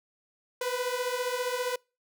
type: beating tone pair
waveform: sawtooth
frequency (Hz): 490 / 505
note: B4 / B4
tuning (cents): -14 / +39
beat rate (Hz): 15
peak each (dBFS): -28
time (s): 0.61-1.76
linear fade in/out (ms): 5
effects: noise-tail reverb RT60 0.3 s tail -26 dB re dry